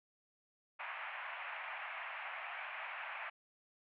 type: band-pass noise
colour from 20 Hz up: white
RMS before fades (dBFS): -45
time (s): 0.79-3.3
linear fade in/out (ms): 10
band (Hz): 660 to 2600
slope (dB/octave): 48
effects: none